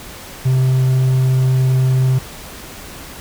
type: tone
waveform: triangle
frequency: 129.9 Hz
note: C3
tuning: 12 cents flat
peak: -9 dBFS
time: 0.45-2.19 s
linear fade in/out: 10 ms
effects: pink hiss -34 dBFS RMS until 3.2 s